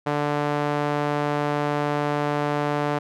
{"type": "tone with band-pass filter", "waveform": "sawtooth", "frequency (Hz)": 146.83, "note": "D3", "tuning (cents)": 0, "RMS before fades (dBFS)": -24, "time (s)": [0.06, 2.99], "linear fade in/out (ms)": 10, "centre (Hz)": 790, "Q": 0.78, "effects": []}